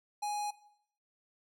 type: tone with notch filter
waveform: square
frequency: 830.6 Hz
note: G#5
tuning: in tune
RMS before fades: -35 dBFS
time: 0.22-0.51 s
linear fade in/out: 10 ms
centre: 1900 Hz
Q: 0.6
effects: noise-tail reverb RT60 0.7 s tail -17 dB re dry + low-pass 10000 Hz 12 dB/octave